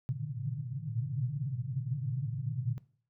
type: band-pass noise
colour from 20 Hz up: white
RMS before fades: -35 dBFS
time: 0.09-2.78 s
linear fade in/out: 0 ms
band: 110 to 150 Hz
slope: 96 dB/octave
effects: noise-tail reverb RT60 0.5 s tail -19 dB re dry